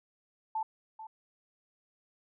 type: tone with echo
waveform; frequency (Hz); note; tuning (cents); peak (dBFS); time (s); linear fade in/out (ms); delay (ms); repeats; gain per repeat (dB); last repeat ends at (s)
sine; 880; A5; 0; -30; 0.55-0.63; 5; 440; 1; -12; 1.07
effects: none